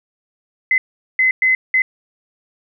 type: tone bursts at uneven times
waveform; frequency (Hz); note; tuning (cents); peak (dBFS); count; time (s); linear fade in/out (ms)
sine; 2042; C7; -43; -11; 4; 0.71-0.78 / 1.19-1.31 / 1.42-1.55 / 1.74-1.82; 2
effects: none